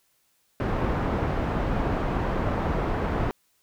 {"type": "low-pass noise", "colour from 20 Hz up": "pink", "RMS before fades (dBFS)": -26, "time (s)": [0.6, 3.31], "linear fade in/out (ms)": 0, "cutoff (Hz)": 1200, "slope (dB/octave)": 12, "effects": ["white hiss -68 dBFS RMS until 3.62 s"]}